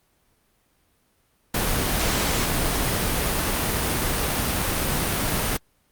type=noise; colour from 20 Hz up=pink; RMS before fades=-23 dBFS; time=1.54-5.57 s; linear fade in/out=5 ms; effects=pink hiss -65 dBFS RMS until 5.91 s + Opus 32 kbps